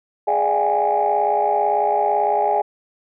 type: tone cluster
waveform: sine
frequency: 416.4 / 593 / 684 / 770 / 828 Hz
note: G#4 / D5 / F5 / G5 / G#5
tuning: +5 / +17 / -36 / -31 / -5 cents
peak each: -23 / -23 / -23 / -23 / -18 dBFS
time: 0.27-2.62 s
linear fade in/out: 10 ms
effects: tanh soft clip ceiling -8 dBFS